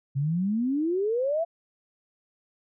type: exponential sweep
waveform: sine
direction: up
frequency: 132.2 to 689 Hz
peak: -23 dBFS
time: 0.15-1.45 s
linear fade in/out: 20 ms
effects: none